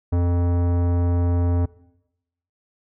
sine tone with tanh clipping, 87.31 Hz, F2, in tune, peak -19 dBFS, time 0.12-1.66 s, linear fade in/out 10 ms, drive 18 dB, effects noise-tail reverb RT60 0.9 s tail -21 dB re dry

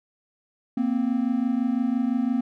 triangle tone pair together, 234.1 / 260 Hz, A#3 / C4, +8 / -11 cents, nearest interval major second, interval 181 cents, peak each -22 dBFS, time 0.77-2.41 s, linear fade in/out 5 ms, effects none

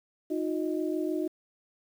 sine tone cluster, 312.3 / 358.8 / 622 Hz, D#4 / F4 / D#5, +7 / +47 / -1 cents, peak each -30 / -31 / -38 dBFS, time 0.3-1.28 s, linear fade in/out 10 ms, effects 9-bit

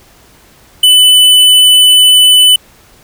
square tone, 2998 Hz, F#7, 22 cents sharp, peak -3 dBFS, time 0.83-2.56 s, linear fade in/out 5 ms, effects pink hiss -43 dBFS RMS until 3.03 s

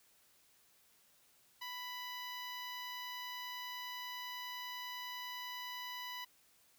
10% pulse tone with notch filter, 990 Hz, B5, 4 cents sharp, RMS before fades -45 dBFS, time 1.61-6.25 s, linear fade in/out 10 ms, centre 8400 Hz, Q 0.58, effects white hiss -69 dBFS RMS until 6.78 s

